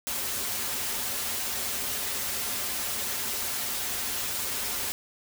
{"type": "noise with comb filter", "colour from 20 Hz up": "white", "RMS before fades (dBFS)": -31, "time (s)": [0.07, 4.92], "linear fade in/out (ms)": 0, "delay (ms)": 6.2, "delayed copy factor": -0.65, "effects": []}